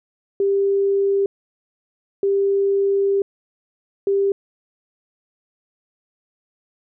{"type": "tone bursts at uneven times", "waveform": "sine", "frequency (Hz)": 395.8, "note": "G4", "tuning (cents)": 17, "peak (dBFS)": -15, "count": 3, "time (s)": [[0.4, 1.26], [2.23, 3.22], [4.07, 4.32]], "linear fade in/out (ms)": 2, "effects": []}